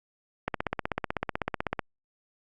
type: click train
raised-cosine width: 0.5 ms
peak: -12 dBFS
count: 22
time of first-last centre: 0.48-1.792 s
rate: 16 Hz
effects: Opus 48 kbps